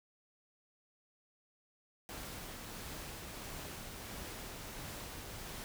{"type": "noise with tremolo", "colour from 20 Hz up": "pink", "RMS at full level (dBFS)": -45, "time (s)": [2.09, 5.64], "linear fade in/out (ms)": 0, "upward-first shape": "triangle", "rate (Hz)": 1.5, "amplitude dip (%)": 25, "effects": []}